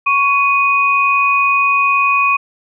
sine tone pair together, 1109.9 / 2489 Hz, C#6 / D#7, +2 / 0 cents, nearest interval octave + major second, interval 1398 cents, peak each -13 dBFS, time 0.06-2.37 s, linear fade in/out 10 ms, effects none

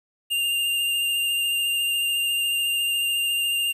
square tone with vibrato, 2800 Hz, F7, 4 cents sharp, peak -22 dBFS, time 0.3-3.73 s, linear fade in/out 20 ms, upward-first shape triangle, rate 14 Hz, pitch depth 21 cents each way, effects 9-bit

